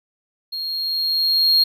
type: tone with level ramp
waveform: triangle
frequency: 4254 Hz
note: C8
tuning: 28 cents sharp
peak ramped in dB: -24 to -10 dBFS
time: 0.52-1.64 s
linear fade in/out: 10 ms
effects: none